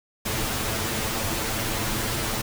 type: noise with comb filter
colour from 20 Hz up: pink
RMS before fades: -27 dBFS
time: 0.25-2.42 s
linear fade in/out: 10 ms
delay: 9 ms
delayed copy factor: +0.7
effects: none